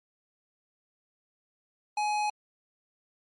sine tone with tanh clipping, 840 Hz, G#5, 19 cents sharp, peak -28 dBFS, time 1.97-2.3 s, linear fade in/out 5 ms, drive 18 dB, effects MP3 48 kbps

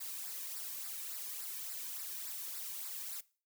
blue noise with flanger, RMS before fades -43 dBFS, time 0-3.21 s, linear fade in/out 10 ms, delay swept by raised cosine 0.31 to 1.51 ms, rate 3.5 Hz, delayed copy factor -0.65, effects noise-tail reverb RT60 0.4 s tail -21 dB re dry

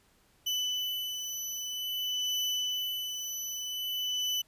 35% pulse beating tone pair, 2993 / 2993.51 Hz, F#7 / F#7, +19 / +20 cents, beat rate 0.51 Hz, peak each -35 / -31 dBFS, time 0.46-4.42 s, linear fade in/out 10 ms, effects pink hiss -66 dBFS RMS until 4.47 s + resampled to 32000 Hz

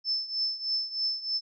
sine tone with tremolo, 5274 Hz, E8, in tune, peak -24 dBFS, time 0.04-1.41 s, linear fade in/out 50 ms, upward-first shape triangle, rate 3.2 Hz, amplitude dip 85%, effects none

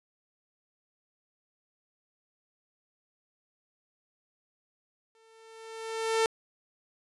sawtooth tone with exponential growth, 448 Hz, A4, 31 cents sharp, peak -18 dBFS, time 5.15-6.26 s, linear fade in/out 1 ms, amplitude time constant 240 ms, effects resampled to 24000 Hz

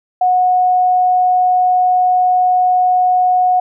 sine tone, 731 Hz, F#5, 21 cents flat, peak -9 dBFS, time 0.21-3.6 s, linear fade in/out 5 ms, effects none

